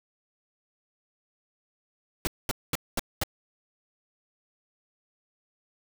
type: noise bursts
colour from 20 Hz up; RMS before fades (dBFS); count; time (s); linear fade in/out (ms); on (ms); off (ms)
pink; -27; 5; 2.25-3.235; 0; 21; 220
effects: none